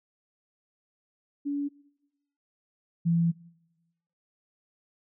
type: tone pair in turn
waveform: sine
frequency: 285.4 / 168.24 Hz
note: D4 / E3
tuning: -49 / +36 cents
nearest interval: major sixth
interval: 915 cents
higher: first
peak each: -27 / -21 dBFS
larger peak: second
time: 1.45-1.69 / 3.05-3.32 s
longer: second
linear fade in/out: 20 ms
effects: noise-tail reverb RT60 1.0 s tail -23 dB re dry